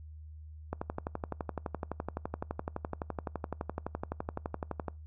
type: click train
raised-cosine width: 1 ms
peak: -20 dBFS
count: 50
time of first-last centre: 0.73-4.883 s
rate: 11.8 Hz
effects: noise-tail reverb RT60 0.3 s tail -25 dB re dry + added 77 Hz sine -45 dBFS peak until 5.06 s